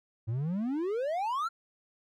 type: exponential sweep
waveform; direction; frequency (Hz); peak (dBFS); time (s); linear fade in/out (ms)
triangle; up; 105.8 to 1411; -27; 0.27-1.49; 20
effects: none